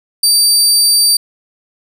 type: tone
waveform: 25% pulse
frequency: 4648 Hz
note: D8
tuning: 19 cents flat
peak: -3 dBFS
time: 0.23-1.17 s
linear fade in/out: 5 ms
effects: none